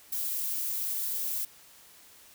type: noise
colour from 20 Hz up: violet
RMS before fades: -32 dBFS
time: 0.12-1.45 s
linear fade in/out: 5 ms
effects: white hiss -55 dBFS RMS until 2.34 s